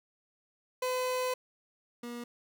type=tone pair in turn; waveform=30% pulse; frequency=507 / 239.3 Hz; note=B4 / A#3; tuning=+45 / +46 cents; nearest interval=octave + minor second; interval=1299 cents; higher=first; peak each=-27 / -36 dBFS; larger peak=first; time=0.82-1.34 / 2.03-2.24 s; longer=first; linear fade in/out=5 ms; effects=none